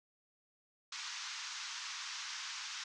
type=band-pass noise; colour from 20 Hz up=white; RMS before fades=-44 dBFS; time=0.92-2.84 s; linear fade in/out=5 ms; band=940 to 6500 Hz; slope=48 dB/octave; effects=none